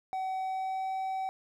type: tone with pitch glide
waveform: triangle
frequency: 757 to 763.1 Hz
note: F#5 to G5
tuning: +39 to -47 cents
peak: -29 dBFS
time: 0.13-1.29 s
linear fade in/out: 0 ms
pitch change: +14 cents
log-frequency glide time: 0.37-0.92 s
effects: none